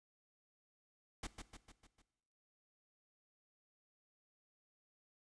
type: noise with echo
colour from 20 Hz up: pink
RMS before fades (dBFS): -43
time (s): 1.23-1.27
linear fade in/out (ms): 5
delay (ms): 150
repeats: 5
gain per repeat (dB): -5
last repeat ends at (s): 2.02
effects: noise-tail reverb RT60 1.0 s tail -17 dB re dry + resampled to 22050 Hz